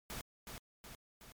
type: noise with echo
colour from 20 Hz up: pink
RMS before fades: -44 dBFS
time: 0.1-0.21 s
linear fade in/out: 0 ms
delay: 370 ms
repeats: 3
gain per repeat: -4 dB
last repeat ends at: 1.32 s
effects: MP3 96 kbps